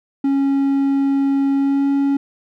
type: tone with pitch glide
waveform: triangle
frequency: 275.5 to 278.4 Hz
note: C#4 to C#4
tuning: -11 to +8 cents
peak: -12 dBFS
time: 0.24-2.17 s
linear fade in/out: 5 ms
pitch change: +19 cents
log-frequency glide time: 1.55-1.88 s
effects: none